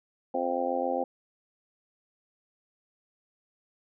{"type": "harmonic tone", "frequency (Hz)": 87.3, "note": "F2", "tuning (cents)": 0, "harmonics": [3, 4, 5, 6, 7, 8, 9], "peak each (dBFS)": [-35, -37, -41, -30, -39, -35, -32], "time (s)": [0.34, 1.04], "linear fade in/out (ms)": 5, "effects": []}